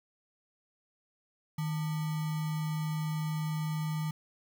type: tone with sample-and-hold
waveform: sine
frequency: 155.56 Hz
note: D#3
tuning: in tune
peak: -30 dBFS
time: 1.58-4.11 s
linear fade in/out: 5 ms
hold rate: 1050 Hz
effects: none

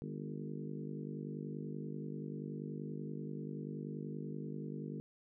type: harmonic tone with a mistuned harmonic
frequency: 50.4 Hz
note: G1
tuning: 49 cents sharp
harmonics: 3 / 4 / 5 / 6 / 7 / 8 / 9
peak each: -44 / -46 / -48 / -50 / -51 / -52 / -53 dBFS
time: 0.02-5 s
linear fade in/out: 0 ms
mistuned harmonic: 5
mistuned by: -40 cents
effects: none

